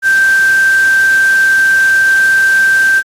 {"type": "tone in noise", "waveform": "sine", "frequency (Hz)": 1566, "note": "G6", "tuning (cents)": -2, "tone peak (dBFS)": -6, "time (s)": [0.02, 3.03], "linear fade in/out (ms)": 50, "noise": "white", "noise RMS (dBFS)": -24, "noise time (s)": [0.02, 3.03], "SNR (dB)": 15, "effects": ["low-pass 10000 Hz 12 dB/octave", "AAC 64 kbps"]}